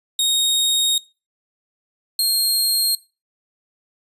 sawtooth tone pair in turn, 3735 / 4223 Hz, A#7 / C8, +3 / +15 cents, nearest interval major second, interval 212 cents, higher second, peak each -13 dBFS, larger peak neither, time 0.19-0.98 / 2.19-2.95 s, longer first, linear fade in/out 2 ms, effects noise-tail reverb RT60 0.3 s tail -21 dB re dry + resampled to 32000 Hz

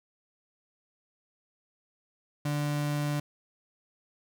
35% pulse tone, 146.83 Hz, D3, in tune, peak -26 dBFS, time 2.45-3.2 s, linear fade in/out 5 ms, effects none

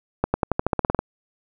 accelerating click train, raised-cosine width 1 ms, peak -5 dBFS, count 12, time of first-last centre 0.24-0.99 s, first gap 100 ms, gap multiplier 0.92, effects none

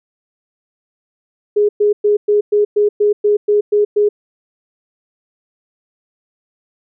sine tone bursts, 415.3 Hz, G#4, in tune, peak -9 dBFS, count 11, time 1.56-4.09 s, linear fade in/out 10 ms, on 130 ms, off 110 ms, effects none

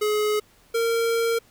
square tone pair in turn, 422.7 / 460.6 Hz, G#4 / A#4, +31 / -21 cents, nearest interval minor second, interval 148 cents, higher second, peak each -21 dBFS, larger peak neither, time 0.01-0.4 / 0.74-1.39 s, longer second, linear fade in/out 10 ms, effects pink hiss -57 dBFS RMS until 1.5 s

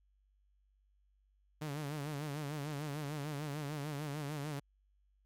sawtooth tone with vibrato, 146.83 Hz, D3, in tune, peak -34 dBFS, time 1.61-4.6 s, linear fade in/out 10 ms, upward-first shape sine, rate 6.7 Hz, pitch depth 96 cents each way, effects added 49 Hz sine -69 dBFS peak until 5.25 s + MP3 96 kbps

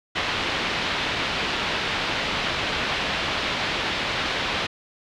white low-pass noise, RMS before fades -26 dBFS, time 0.15-4.67 s, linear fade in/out 10 ms, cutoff 3700 Hz, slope 24 dB/octave, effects none

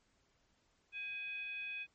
sine tone with frequency modulation, 2512 Hz, D#7, 16 cents sharp, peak -40 dBFS, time 0.92-1.87 s, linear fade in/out 50 ms, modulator 888 Hz, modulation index 0.43, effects pink hiss -75 dBFS RMS until 1.94 s + MP3 32 kbps

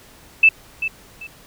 sine tone with echo, 2637 Hz, E7, in tune, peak -7 dBFS, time 0.43-0.49 s, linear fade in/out 5 ms, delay 390 ms, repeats 2, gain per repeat -12 dB, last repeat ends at 1.27 s, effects pink hiss -47 dBFS RMS until 1.46 s

